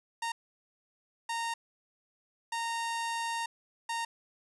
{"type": "tone bursts at uneven times", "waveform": "sawtooth", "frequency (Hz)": 924, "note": "A#5", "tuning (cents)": -16, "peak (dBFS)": -28, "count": 4, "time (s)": [[0.22, 0.32], [1.29, 1.54], [2.52, 3.46], [3.89, 4.05]], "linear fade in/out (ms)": 5, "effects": ["resampled to 24000 Hz", "11-bit"]}